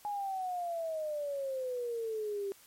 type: exponential sweep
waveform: sine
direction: down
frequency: 837 to 390.6 Hz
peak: -33 dBFS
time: 0.05-2.52 s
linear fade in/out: 0 ms
effects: white hiss -59 dBFS RMS until 2.66 s + MP3 64 kbps